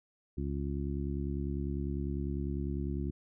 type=harmonic tone; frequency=70 Hz; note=C#2; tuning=18 cents sharp; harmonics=1 / 2 / 3 / 4 / 5; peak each=-35 / -38 / -40 / -41 / -42 dBFS; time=0.37-3.11 s; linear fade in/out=10 ms; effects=none